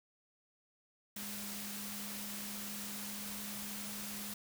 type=tone in noise; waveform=sine; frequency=205.5 Hz; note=G#3; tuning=18 cents flat; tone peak=-47 dBFS; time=1.16-4.34 s; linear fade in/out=5 ms; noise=white; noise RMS=-44 dBFS; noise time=1.16-4.34 s; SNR=-6 dB; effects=none